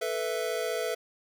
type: chord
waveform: square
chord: A suspended second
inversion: none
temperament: just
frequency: 440 / 495 / 660 Hz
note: A4 / B4 / E5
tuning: 0 / +4 / +2 cents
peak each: -34 dBFS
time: 0.01-0.95 s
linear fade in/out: 10 ms
effects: none